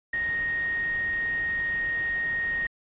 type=tone in noise; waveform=sine; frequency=1864.7 Hz; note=A#6; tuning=in tune; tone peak=-25 dBFS; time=0.13-2.67 s; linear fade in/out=5 ms; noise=pink; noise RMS=-42 dBFS; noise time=0.13-2.67 s; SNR=+14 dB; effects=resampled to 8000 Hz